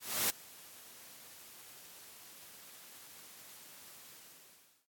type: noise with ADSR envelope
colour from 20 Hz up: white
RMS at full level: -30 dBFS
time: 0-4.87 s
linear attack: 300 ms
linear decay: 3 ms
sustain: -24 dB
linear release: 750 ms
effects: high-pass 100 Hz 12 dB/octave + AAC 64 kbps